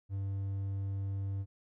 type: tone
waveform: triangle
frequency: 98 Hz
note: G2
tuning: in tune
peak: -31 dBFS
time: 0.09-1.46 s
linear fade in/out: 50 ms
effects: none